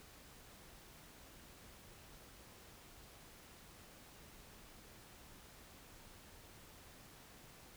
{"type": "silence", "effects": ["pink hiss -59 dBFS RMS until 7.76 s"]}